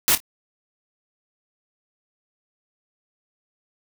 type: noise with echo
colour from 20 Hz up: white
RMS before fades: -17 dBFS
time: 0.08-0.15 s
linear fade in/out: 0 ms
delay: 26 ms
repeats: 2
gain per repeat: -13 dB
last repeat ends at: 0.202 s
effects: none